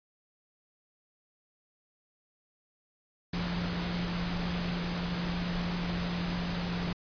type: tone in noise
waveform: sine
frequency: 174.61 Hz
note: F3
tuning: in tune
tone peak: -32 dBFS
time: 3.33-6.93 s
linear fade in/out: 5 ms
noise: pink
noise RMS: -36 dBFS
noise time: 3.33-6.93 s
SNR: +1 dB
effects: resampled to 11025 Hz